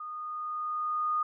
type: tone with level ramp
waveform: sine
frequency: 1230 Hz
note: D#6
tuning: 20 cents flat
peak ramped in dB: -37 to -25 dBFS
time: 0-1.23 s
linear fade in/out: 5 ms
effects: none